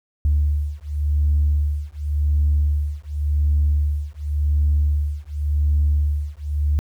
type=beating tone pair; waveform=sine; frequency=73.2 / 74.1 Hz; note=D2 / D2; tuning=-5 / +16 cents; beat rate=0.9 Hz; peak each=-19 dBFS; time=0.25-6.79 s; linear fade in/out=0 ms; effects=tanh soft clip ceiling -10 dBFS + 9-bit